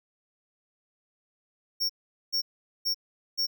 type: tone bursts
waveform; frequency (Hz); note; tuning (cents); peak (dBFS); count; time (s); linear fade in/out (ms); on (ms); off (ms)
square; 5500; F8; -27; -25; 4; 1.8-3.47; 20; 95; 430
effects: none